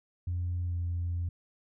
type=tone with pitch glide; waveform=sine; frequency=88.1 to 86.54 Hz; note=F2 to F2; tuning=+16 to -15 cents; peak=-28 dBFS; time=0.27-1.29 s; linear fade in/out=5 ms; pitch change=-31 cents; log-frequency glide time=0.65-0.76 s; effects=tanh soft clip ceiling -26 dBFS